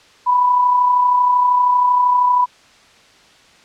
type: tone with amplitude modulation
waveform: sine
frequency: 989 Hz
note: B5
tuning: 2 cents sharp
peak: -9 dBFS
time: 0.26-2.46 s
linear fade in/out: 20 ms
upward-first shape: sine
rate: 32.8 Hz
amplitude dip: 40%
effects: white hiss -48 dBFS RMS until 3.64 s + low-pass 5000 Hz 12 dB/octave